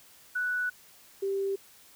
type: tone pair in turn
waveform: sine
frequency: 1480 / 392 Hz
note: F#6 / G4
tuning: 0 / 0 cents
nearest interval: octave + major seventh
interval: 2300 cents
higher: first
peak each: -27 dBFS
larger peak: neither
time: 0.35-0.7 / 1.22-1.56 s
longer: first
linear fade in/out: 10 ms
effects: white hiss -56 dBFS RMS until 1.95 s